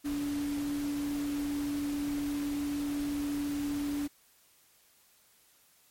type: tone in noise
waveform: sine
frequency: 288.2 Hz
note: D4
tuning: 33 cents flat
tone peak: -30 dBFS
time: 0.04-4.08 s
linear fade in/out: 20 ms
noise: pink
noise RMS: -44 dBFS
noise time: 0.04-4.08 s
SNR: +11 dB
effects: white hiss -64 dBFS RMS until 5.9 s + MP3 64 kbps